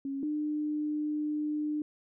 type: tone pair in turn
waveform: sine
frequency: 274.7 / 300.7 Hz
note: C#4 / D4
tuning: -16 / +41 cents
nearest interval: major second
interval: 157 cents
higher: second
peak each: -32 / -29 dBFS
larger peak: second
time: 0.05-0.23 / 0.23-1.82 s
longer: second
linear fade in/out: 2 ms
effects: none